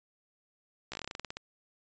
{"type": "slowing click train", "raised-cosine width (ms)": 0.2, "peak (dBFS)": -21, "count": 14, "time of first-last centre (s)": [0.92, 1.37], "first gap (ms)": 15, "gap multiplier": 1.13, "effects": ["resampled to 16000 Hz"]}